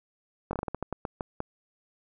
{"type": "slowing click train", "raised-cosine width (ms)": 1, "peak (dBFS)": -17, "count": 12, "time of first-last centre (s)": [0.51, 1.404], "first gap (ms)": 21, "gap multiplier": 1.25, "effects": []}